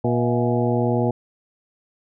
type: harmonic tone with a mistuned harmonic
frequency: 120 Hz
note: B2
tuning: 49 cents flat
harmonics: 1 / 2 / 3 / 4 / 5 / 6 / 7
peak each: -22 / -23 / -25 / -25 / -28 / -31 / -30 dBFS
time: 0.04-1.11 s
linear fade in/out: 5 ms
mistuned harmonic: 5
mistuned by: +110 cents
effects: none